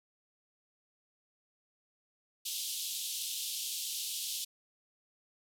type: band-pass noise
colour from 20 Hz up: pink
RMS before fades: -38 dBFS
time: 2.45-4.45 s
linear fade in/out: 10 ms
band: 3000 to 15000 Hz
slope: 48 dB/octave
effects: none